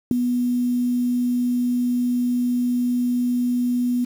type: tone with ADSR envelope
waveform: sine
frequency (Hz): 245.3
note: B3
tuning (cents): -12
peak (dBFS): -9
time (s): 0.11-4.05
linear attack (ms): 3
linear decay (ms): 4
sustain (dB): -9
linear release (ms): 10
effects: 7-bit